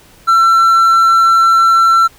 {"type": "tone", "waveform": "triangle", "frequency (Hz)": 1347, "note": "E6", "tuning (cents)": 37, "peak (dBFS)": -4, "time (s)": [0.27, 2.08], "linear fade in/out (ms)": 20, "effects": ["pink hiss -44 dBFS RMS until 2.18 s"]}